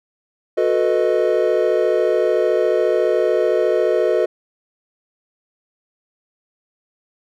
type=chord; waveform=triangle; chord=B dominant seventh; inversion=second; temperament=equal with one note detuned; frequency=365.1 / 440 / 493.9 / 622.3 Hz; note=F#4 / A4 / B4 / D#5; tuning=-23 / 0 / 0 / 0 cents; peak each=-18 dBFS; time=0.57-4.26 s; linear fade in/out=10 ms; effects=none